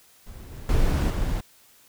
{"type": "noise with level steps", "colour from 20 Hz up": "brown", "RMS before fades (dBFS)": [-41, -38, -21, -25], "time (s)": [0.26, 1.41], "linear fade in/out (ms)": 10, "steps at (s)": [0.51, 0.69, 1.1], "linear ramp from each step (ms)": 2, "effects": ["white hiss -56 dBFS RMS until 1.88 s"]}